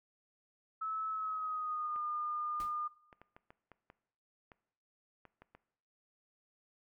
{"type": "tone with pitch glide", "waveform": "sine", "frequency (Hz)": [1300, 1212.9], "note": ["E6", "D#6"], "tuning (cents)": [-24, -45], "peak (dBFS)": -35, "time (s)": [0.81, 2.88], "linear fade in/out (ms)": 10, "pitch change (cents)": -121, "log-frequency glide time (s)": [1.09, 2]}
{"type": "clicks", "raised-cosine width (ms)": 0.5, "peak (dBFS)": -39, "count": 11, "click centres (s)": [1.961, 3.128, 3.216, 3.365, 3.505, 3.717, 3.901, 4.518, 5.253, 5.42, 5.55]}
{"type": "noise with exponential decay", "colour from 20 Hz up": "pink", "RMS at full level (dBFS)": -47, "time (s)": [2.6, 2.78], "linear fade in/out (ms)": 1, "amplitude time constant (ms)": 37}
{"effects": ["noise-tail reverb RT60 0.8 s tail -19 dB re dry"]}